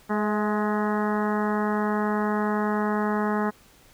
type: harmonic tone with a mistuned harmonic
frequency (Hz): 210.1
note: G#3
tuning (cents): +20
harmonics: 1 / 2 / 3 / 4 / 5 / 6 / 7 / 8 / 9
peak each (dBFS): -25 / -29 / -34 / -31 / -33 / -34 / -38 / -38 / -40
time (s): 0.09-3.51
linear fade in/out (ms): 20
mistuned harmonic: 3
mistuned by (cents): +33
effects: pink hiss -55 dBFS RMS until 3.93 s